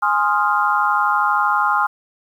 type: chord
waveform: sine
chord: F minor seventh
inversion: first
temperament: equal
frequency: 830.6 / 1046.5 / 1244.5 / 1396.9 Hz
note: Ab5 / C6 / Eb6 / F6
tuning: 0 / 0 / 0 / 0 cents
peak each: -20 dBFS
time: 0.02-1.87 s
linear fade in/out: 10 ms
effects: 8-bit